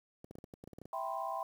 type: clicks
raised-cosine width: 2 ms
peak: -35 dBFS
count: 12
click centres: 0.244 / 0.31 / 0.354 / 0.385 / 0.441 / 0.538 / 0.639 / 0.675 / 0.732 / 0.785 / 0.816 / 0.855 s
type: chord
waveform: sine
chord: C major seventh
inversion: first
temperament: equal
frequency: 659.3 / 784 / 987.8 / 1046.5 Hz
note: E5 / G5 / B5 / C6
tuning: 0 / 0 / 0 / 0 cents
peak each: -41 / -40 / -42 / -41 dBFS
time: 0.93-1.43 s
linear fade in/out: 2 ms
effects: high-pass 80 Hz 12 dB/octave + 10-bit